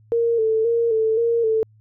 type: tone with vibrato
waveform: sine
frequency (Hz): 453.3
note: A#4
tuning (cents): -48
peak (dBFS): -16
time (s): 0.12-1.63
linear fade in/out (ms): 0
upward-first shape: square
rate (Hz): 1.9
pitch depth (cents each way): 45
effects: added 108 Hz sine -50 dBFS peak until 1.8 s